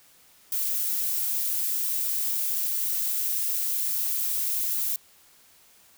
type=noise; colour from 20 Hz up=violet; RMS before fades=-27 dBFS; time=0.52-4.96 s; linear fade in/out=2 ms; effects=white hiss -57 dBFS RMS until 5.97 s